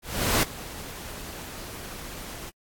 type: noise with ADSR envelope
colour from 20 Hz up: pink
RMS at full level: -21 dBFS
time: 0.02-2.51 s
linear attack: 410 ms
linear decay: 5 ms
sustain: -18 dB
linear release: 26 ms
effects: AAC 64 kbps